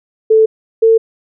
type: tone pair in turn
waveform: sine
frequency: 440 / 449.8 Hz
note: A4 / A4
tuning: 0 / +38 cents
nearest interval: unison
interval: 38 cents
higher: second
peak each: -5 dBFS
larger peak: neither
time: 0.3-0.46 / 0.82-0.98 s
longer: neither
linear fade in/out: 10 ms
effects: none